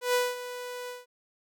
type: tone with ADSR envelope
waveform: sawtooth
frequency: 493.9 Hz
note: B4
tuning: in tune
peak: -18 dBFS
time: 0.01-1.06 s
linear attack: 130 ms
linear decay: 210 ms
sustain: -14 dB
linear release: 170 ms
effects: none